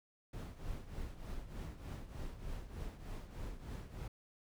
brown noise with tremolo, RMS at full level -42 dBFS, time 0.33-4.08 s, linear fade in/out 5 ms, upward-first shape triangle, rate 3.3 Hz, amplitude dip 75%, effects none

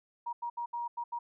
sine tone bursts at uneven times, 948 Hz, A#5, 29 cents sharp, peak -33 dBFS, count 6, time 0.26-0.33 / 0.42-0.5 / 0.57-0.66 / 0.73-0.88 / 0.97-1.04 / 1.12-1.19 s, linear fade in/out 10 ms, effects none

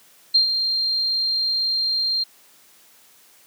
sine tone with ADSR envelope, 4186 Hz, C8, in tune, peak -11 dBFS, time 0.34-2.24 s, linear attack 12 ms, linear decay 110 ms, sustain -8 dB, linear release 11 ms, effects white hiss -53 dBFS RMS until 3.46 s + high-pass 150 Hz 12 dB/octave

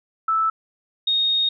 sine tone pair in turn, 1315 / 3719 Hz, E6 / A#7, -5 / -5 cents, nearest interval octave + tritone, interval 1800 cents, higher second, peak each -17 dBFS, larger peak neither, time 0.28-0.5 / 1.07-1.49 s, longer second, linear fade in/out 5 ms, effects none

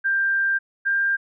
sine tone pair in turn, 1585 / 1594.1 Hz, G6 / G6, +19 / +29 cents, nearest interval unison, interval 10 cents, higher second, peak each -18 dBFS, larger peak neither, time 0.04-0.59 / 0.85-1.17 s, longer first, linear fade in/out 20 ms, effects none

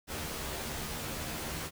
pink noise with comb filter, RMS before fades -38 dBFS, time 0.07-1.71 s, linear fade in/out 50 ms, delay 13 ms, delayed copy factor +0.7, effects none

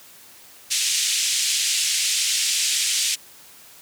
white band-pass noise, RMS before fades -22 dBFS, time 0.7-3.16 s, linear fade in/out 20 ms, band 2400 to 8400 Hz, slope 24 dB/octave, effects white hiss -47 dBFS RMS until 3.81 s + high-pass 60 Hz 12 dB/octave

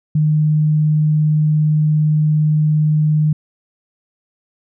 sine tone, 152.9 Hz, D#3, 30 cents flat, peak -11 dBFS, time 0.15-3.33 s, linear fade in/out 5 ms, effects none

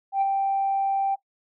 sine tone with ADSR envelope, 784 Hz, G5, in tune, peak -16 dBFS, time 0.12-1.16 s, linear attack 94 ms, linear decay 26 ms, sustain -4 dB, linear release 22 ms, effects noise-tail reverb RT60 0.1 s tail -17 dB re dry + tanh soft clip ceiling -16 dBFS

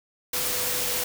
sine tone in noise, 495.1 Hz, B4, 4 cents sharp, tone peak -37 dBFS, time 0.33-1.04 s, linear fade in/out 5 ms, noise white, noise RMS -27 dBFS, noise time 0.33-1.04 s, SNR -13 dB, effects none

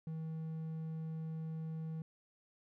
triangle tone, 160 Hz, D#3, 49 cents sharp, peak -37 dBFS, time 0.07-2.02 s, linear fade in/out 2 ms, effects none

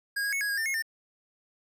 square tone with pitch steps, 1633 / 1648 / 2204 / 1662 / 1631 / 1799 / 2161 / 1802 Hz, G#6 / G#6 / C#7 / G#6 / G#6 / A6 / C#7 / A6, -30 / -14 / -11 / +1 / -32 / +38 / -45 / +41 cents, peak -28 dBFS, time 0.16-0.824 s, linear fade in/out 10 ms, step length 83 ms, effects none

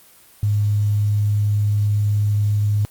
sine tone with quantisation, 103.83 Hz, G#2, in tune, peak -15 dBFS, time 0.43-2.85 s, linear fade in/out 0 ms, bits 7, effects white hiss -49 dBFS RMS until 2.9 s + Opus 24 kbps

